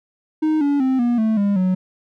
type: tone with pitch steps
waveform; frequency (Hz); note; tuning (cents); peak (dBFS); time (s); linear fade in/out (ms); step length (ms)
triangle; 311.1 / 285.3 / 261.6 / 239.9 / 220 / 201.7 / 184.98; D#4 / C#4 / C4 / A#3 / A3 / G3 / F#3; 0 / +50 / 0 / +50 / 0 / +50 / 0; -13; 0.42-1.75; 10; 190
effects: none